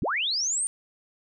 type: linear sweep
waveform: sine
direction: up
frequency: 75.1 to 9090 Hz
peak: -24 dBFS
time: 0.02-0.67 s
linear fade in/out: 0 ms
effects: none